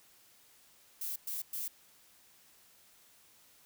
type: noise bursts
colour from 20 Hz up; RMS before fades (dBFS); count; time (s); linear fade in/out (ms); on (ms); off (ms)
violet; -38; 3; 1.01-1.68; 5; 150; 110
effects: white hiss -63 dBFS RMS until 3.65 s